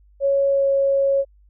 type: tone with pitch glide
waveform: sine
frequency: 554 to 550.2 Hz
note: C#5 to C#5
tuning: -1 to -13 cents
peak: -15 dBFS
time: 0.2-1.25 s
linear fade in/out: 50 ms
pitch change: -12 cents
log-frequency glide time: 0.49-0.66 s
effects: added 50 Hz sine -50 dBFS peak until 1.49 s